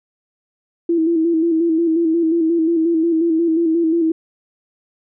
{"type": "tone with vibrato", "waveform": "sine", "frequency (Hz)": 329.6, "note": "E4", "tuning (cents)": 0, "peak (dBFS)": -13, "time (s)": [0.89, 4.12], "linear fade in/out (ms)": 5, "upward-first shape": "square", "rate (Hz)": 5.6, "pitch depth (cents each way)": 46, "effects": []}